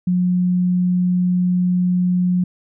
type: tone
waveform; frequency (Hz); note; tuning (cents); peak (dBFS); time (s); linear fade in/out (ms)
sine; 180; F#3; -47; -14; 0.07-2.44; 5
effects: none